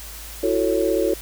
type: chord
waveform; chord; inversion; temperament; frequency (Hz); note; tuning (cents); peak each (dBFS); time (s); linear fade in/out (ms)
sine; F# minor seventh; third; just; 333 / 370 / 444 / 555; E4 / F#4 / A4 / C#5; +18 / 0 / +16 / +2; -23; 0.43-1.14; 5
effects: added 54 Hz sine -38 dBFS peak until 1.21 s + white hiss -38 dBFS RMS until 1.21 s